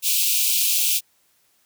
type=high-pass noise; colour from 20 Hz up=white; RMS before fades=-20 dBFS; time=0.02-1.01 s; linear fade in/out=50 ms; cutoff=2400 Hz; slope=96 dB/octave; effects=white hiss -63 dBFS RMS until 1.65 s + high-pass 60 Hz 12 dB/octave